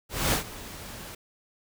pink noise with ADSR envelope, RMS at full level -23 dBFS, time 0.09-1.15 s, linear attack 230 ms, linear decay 110 ms, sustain -18 dB, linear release 6 ms, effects none

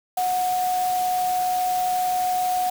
sine tone in noise, 732 Hz, F#5, 19 cents flat, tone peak -20 dBFS, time 0.17-2.7 s, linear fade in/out 5 ms, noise white, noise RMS -34 dBFS, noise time 0.17-2.7 s, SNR +11 dB, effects none

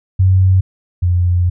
sine tone pair in turn, 93.9 / 88.63 Hz, F#2 / F2, +26 / +26 cents, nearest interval minor second, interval 100 cents, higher first, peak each -7 / -10 dBFS, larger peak first, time 0.19-0.61 / 1.02-1.5 s, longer second, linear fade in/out 10 ms, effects none

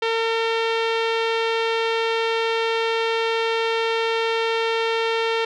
sawtooth tone with low-pass filter, 453.9 Hz, A#4, 46 cents flat, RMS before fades -22 dBFS, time 0.02-5.45 s, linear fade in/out 5 ms, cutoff 3300 Hz, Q 2, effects none

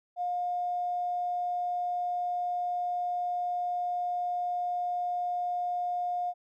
triangle tone with tanh clipping, 712 Hz, F5, 33 cents sharp, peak -28 dBFS, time 0.16-6.34 s, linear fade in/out 50 ms, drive 3 dB, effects none

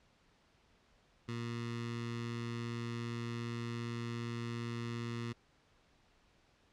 15% pulse tone with notch filter, 117.4 Hz, A#2, 13 cents sharp, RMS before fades -40 dBFS, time 1.28-5.33 s, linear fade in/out 10 ms, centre 610 Hz, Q 0.67, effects pink hiss -69 dBFS RMS until 6.72 s + low-pass 5000 Hz 12 dB/octave

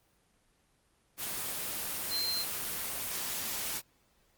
sine tone in noise, 4144 Hz, C8, 17 cents flat, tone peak -30 dBFS, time 2.09-2.45 s, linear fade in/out 50 ms, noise white, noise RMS -36 dBFS, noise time 1.17-3.82 s, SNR +3 dB, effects pink hiss -70 dBFS RMS until 4.37 s + Opus 24 kbps

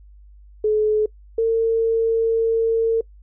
sine tone pair in turn, 427.9 / 453.3 Hz, A4 / A#4, -48 / -48 cents, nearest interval minor second, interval 100 cents, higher second, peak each -15 dBFS, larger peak neither, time 0.64-1.06 / 1.38-3.01 s, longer second, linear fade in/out 5 ms, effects noise-tail reverb RT60 0.1 s tail -23 dB re dry + added 50 Hz sine -43 dBFS peak until 3.22 s

